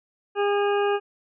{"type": "harmonic tone with a mistuned harmonic", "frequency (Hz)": 406.4, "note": "G#4", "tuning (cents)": -38, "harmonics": [1, 2, 3, 4, 6, 7], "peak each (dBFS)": [-21, -27, -31, -33, -37, -38], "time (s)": [0.35, 1], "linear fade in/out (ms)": 50, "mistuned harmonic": 6, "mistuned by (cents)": 30, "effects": []}